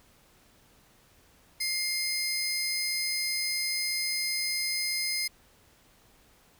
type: tone pair together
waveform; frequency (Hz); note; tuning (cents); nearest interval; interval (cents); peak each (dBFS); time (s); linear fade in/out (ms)
sawtooth; 2112 / 5033; C7 / D#8; +16 / +19; octave + minor third; 1503; -28; 1.6-5.28; 10
effects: pink hiss -61 dBFS RMS until 6.59 s